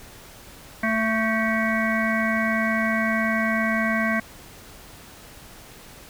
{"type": "harmonic tone with a mistuned harmonic", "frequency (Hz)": 222.5, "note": "A3", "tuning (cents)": 20, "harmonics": [1, 3, 5, 7, 9, 10], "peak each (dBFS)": [-24, -28, -30, -28, -27, -30], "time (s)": [0.83, 4.2], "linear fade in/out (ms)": 5, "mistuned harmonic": 9, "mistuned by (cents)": -60, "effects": ["pink hiss -45 dBFS RMS until 6.09 s"]}